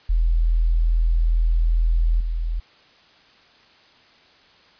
sine tone with level steps, 41.2 Hz, E1, in tune, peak -15 / -21 dBFS, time 0.09-2.6 s, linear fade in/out 10 ms, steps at 2.2 s, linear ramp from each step 5 ms, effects white hiss -53 dBFS RMS until 4.79 s + resampled to 11025 Hz

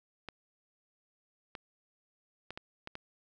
clicks, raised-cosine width 0.3 ms, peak -25 dBFS, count 6, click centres 0.287 / 1.552 / 2.506 / 2.575 / 2.874 / 2.954 s, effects none

